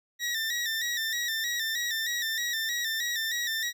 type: tone with vibrato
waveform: 20% pulse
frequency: 1849 Hz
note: A#6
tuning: 15 cents flat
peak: -23 dBFS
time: 0.19-3.73 s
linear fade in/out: 50 ms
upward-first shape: square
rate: 3.2 Hz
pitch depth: 57 cents each way
effects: none